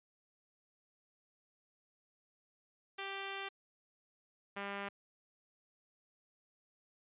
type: tone pair in turn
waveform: 5% pulse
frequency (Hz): 392 / 200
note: G4 / G3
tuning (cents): 0 / +35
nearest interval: octave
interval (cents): 1165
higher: first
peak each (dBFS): -28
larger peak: neither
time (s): 2.98-3.49 / 4.56-4.89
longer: first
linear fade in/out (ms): 10
effects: resampled to 8000 Hz